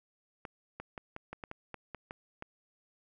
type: clicks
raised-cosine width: 0.5 ms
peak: -26 dBFS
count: 11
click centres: 0.452 / 0.8 / 0.978 / 1.164 / 1.33 / 1.438 / 1.514 / 1.743 / 1.947 / 2.109 / 2.424 s
effects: none